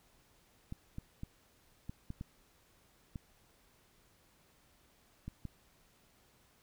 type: clicks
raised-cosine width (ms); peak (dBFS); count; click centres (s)
5; -29; 9; 0.724 / 0.984 / 1.234 / 1.895 / 2.104 / 2.211 / 3.158 / 5.28 / 5.453
effects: pink hiss -68 dBFS RMS until 6.62 s